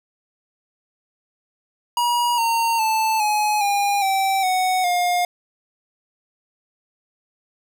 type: tone with pitch steps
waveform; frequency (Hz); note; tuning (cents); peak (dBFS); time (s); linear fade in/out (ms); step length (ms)
square; 959 / 918.9 / 880.4 / 843.6 / 808.3 / 774.5 / 742.1 / 711; A#5 / A#5 / A5 / G#5 / G#5 / G5 / F#5 / F5; +49 / -25 / +1 / +27 / -47 / -21 / +5 / +31; -18; 1.97-5.25; 2; 410
effects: 10-bit